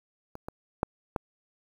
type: clicks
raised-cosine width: 1 ms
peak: -26 / -22 / -10 / -14 dBFS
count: 4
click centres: 0.354 / 0.485 / 0.831 / 1.162 s
effects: 8-bit